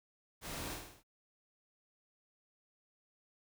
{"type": "noise with echo", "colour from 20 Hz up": "pink", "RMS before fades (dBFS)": -44, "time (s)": [0.41, 0.78], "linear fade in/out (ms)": 50, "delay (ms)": 51, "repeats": 5, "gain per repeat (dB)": -4, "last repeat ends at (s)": 1.035, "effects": []}